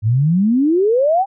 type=exponential sweep; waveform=sine; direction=up; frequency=102.2 to 812 Hz; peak=-11 dBFS; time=0.02-1.26 s; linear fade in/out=50 ms; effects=none